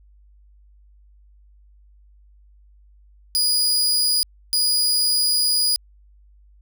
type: tone bursts at uneven times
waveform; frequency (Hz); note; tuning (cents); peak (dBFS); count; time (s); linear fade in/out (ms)
sawtooth; 4909; D#8; -24; -14; 2; 3.35-4.23 / 4.53-5.76; 0
effects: added 50 Hz sine -49 dBFS peak until 6.61 s